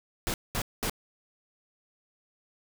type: noise bursts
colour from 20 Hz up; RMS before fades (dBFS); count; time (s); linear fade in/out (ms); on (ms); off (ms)
pink; -30; 3; 0.27-0.897; 0; 69; 210
effects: none